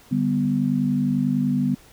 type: chord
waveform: sine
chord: G major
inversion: second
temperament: equal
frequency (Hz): 146.83 / 196 / 246.9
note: D3 / G3 / B3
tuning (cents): 0 / 0 / 0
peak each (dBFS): -25 / -24 / -21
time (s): 0.11-1.75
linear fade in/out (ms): 10
effects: pink hiss -51 dBFS RMS until 1.92 s